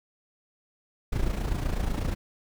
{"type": "noise with amplitude modulation", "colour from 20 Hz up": "brown", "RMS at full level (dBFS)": -25, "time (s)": [1.12, 2.15], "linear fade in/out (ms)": 10, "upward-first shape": "sine", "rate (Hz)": 28.1, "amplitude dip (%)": 65, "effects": []}